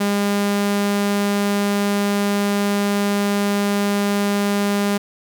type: tone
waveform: sawtooth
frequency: 202.6 Hz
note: G#3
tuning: 43 cents flat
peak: -13 dBFS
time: 0-4.98 s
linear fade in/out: 10 ms
effects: none